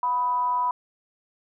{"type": "tone with frequency modulation", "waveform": "sine", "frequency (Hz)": 987.8, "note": "B5", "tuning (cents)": 0, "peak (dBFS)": -21, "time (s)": [0.03, 0.71], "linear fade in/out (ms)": 2, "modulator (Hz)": 272, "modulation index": 0.31, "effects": []}